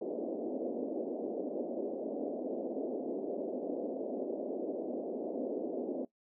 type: band-pass noise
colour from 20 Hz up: pink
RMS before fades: -37 dBFS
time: 0.01-6.05 s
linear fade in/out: 5 ms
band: 240 to 630 Hz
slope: 48 dB/octave
effects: noise-tail reverb RT60 0.1 s tail -17 dB re dry